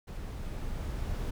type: noise with level ramp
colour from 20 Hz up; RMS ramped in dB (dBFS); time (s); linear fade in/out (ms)
brown; -39 to -33; 0.07-1.31; 10
effects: none